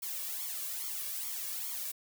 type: noise with flanger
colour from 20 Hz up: blue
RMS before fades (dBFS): -38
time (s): 0.02-1.92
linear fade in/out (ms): 10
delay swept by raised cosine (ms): 0.9 to 1.81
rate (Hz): 2.4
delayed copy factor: +0.75
effects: none